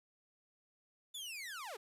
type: linear sweep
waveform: sawtooth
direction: down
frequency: 3559 to 366.9 Hz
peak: -40 dBFS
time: 1.14-1.77 s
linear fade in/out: 10 ms
effects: resampled to 32000 Hz + 11-bit